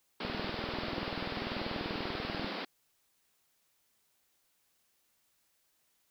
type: band-pass noise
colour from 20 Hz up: pink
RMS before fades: -39 dBFS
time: 0.2-2.65 s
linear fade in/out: 5 ms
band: 180 to 5000 Hz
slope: 96 dB/octave
type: click train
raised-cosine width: 2 ms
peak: -25 dBFS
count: 46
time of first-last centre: 0.25-2.445 s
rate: 20.5 Hz
effects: white hiss -74 dBFS RMS until 6.1 s